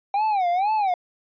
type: tone with vibrato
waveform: triangle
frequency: 779 Hz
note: G5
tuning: 11 cents flat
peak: -17 dBFS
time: 0.14-0.94 s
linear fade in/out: 2 ms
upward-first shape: sine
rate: 2.1 Hz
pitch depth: 200 cents each way
effects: resampled to 11025 Hz